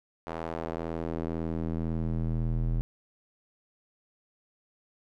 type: tone with band-pass filter sweep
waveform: square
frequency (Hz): 41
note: E1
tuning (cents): -9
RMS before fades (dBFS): -31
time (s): 0.27-2.81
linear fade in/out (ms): 0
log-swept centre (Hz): 800 to 92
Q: 1
effects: none